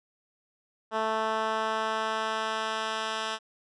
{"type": "tone with band-pass filter sweep", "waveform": "10% pulse", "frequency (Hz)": 220, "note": "A3", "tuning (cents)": 0, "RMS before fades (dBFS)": -30, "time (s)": [0.91, 3.39], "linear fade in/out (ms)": 50, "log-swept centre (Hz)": [940, 2700], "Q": 0.74, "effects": ["resampled to 24000 Hz"]}